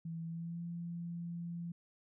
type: tone with pitch glide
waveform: sine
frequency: 164.81 to 170.82 Hz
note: E3 to F3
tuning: 0 to -38 cents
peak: -39 dBFS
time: 0.05-1.72 s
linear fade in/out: 5 ms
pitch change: +62 cents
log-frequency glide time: 0.26-0.62 s
effects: none